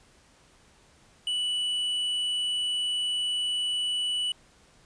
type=tone with hard clipping; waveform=triangle; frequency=2960 Hz; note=F#7; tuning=in tune; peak=-27 dBFS; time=1.27-4.32 s; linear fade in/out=2 ms; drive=7 dB; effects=pink hiss -59 dBFS RMS until 4.85 s + resampled to 22050 Hz